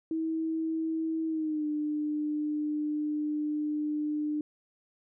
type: tone with pitch glide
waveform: sine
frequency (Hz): 321.9 to 300.3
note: E4 to D4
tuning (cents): -41 to +39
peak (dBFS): -28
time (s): 0.11-4.41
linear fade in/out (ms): 2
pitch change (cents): -120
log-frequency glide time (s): 1.27-1.66
effects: none